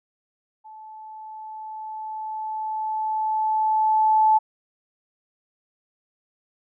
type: tone with level ramp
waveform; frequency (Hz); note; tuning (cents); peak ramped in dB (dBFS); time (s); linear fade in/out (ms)
sine; 869; A5; -22; -40 to -13; 0.64-4.39; 20
effects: none